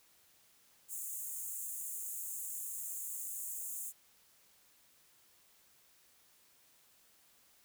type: high-pass noise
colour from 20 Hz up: pink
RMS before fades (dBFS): -42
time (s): 0.88-3.93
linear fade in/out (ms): 50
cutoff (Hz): 6700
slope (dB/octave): 96
effects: white hiss -67 dBFS RMS until 7.64 s